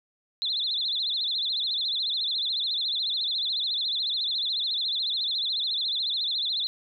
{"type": "tone with vibrato", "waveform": "sine", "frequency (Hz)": 3800, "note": "A#7", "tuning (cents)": 33, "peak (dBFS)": -25, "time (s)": [0.42, 6.67], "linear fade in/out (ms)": 0, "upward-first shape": "sine", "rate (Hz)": 14, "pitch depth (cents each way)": 180, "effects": []}